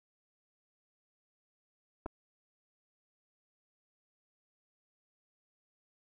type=clicks; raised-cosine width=1 ms; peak=-26 dBFS; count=2; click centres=2.06 / 2.063 s; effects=none